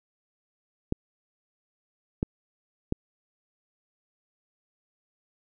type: clicks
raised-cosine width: 3 ms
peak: -12 dBFS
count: 3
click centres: 0.924 / 2.229 / 2.924 s
effects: none